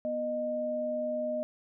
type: tone pair together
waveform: sine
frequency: 244.1 / 615 Hz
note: B3 / D#5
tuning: -20 / -20 cents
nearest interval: octave + major third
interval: 1600 cents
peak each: -37 / -30 dBFS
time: 0.05-1.43 s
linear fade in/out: 0 ms
effects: none